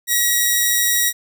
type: tone with amplitude modulation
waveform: 5% pulse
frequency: 1911 Hz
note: A#6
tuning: 43 cents sharp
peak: -3 dBFS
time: 0.07-1.13 s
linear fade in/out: 50 ms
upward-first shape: sine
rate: 120 Hz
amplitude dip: 25%
effects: none